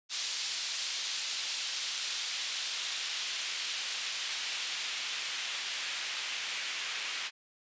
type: noise with band-pass filter sweep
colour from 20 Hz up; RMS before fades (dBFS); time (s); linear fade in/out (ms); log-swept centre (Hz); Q
white; -36; 0.09-7.31; 50; 4100 to 2500; 1.2
effects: resampled to 16000 Hz